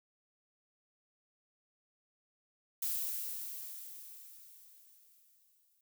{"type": "noise with exponential decay", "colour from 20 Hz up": "violet", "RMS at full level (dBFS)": -34, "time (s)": [2.82, 5.81], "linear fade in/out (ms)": 5, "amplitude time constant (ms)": 650, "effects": []}